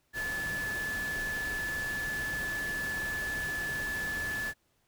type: tone in noise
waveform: sine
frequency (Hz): 1730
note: A6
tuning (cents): -30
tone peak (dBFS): -32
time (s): 0.13-4.54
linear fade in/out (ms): 50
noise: pink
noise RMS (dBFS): -41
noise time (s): 0.13-4.54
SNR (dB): +6
effects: pink hiss -73 dBFS RMS until 4.87 s